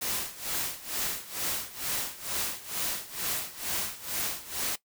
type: noise with tremolo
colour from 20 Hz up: white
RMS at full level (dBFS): -30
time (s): 0.01-4.76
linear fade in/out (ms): 10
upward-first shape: sine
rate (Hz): 2.2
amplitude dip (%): 85
effects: noise-tail reverb RT60 0.1 s tail -18 dB re dry